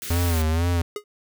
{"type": "band-stop noise", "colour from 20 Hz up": "white", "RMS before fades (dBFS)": -33, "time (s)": [0.02, 0.42], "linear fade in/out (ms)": 0, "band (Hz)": [560, 1300], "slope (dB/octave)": 48}
{"type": "tone with vibrato", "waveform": "square", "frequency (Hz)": 83, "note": "E2", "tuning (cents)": 12, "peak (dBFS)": -20, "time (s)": [0.1, 0.82], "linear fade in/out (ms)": 5, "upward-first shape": "sine", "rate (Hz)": 2.1, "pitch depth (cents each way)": 98}
{"type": "tone with exponential decay", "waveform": "square", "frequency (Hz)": 415.6, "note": "G#4", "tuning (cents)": 1, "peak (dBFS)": -24, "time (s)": [0.96, 1.04], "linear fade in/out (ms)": 2, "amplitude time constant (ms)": 17}
{"effects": []}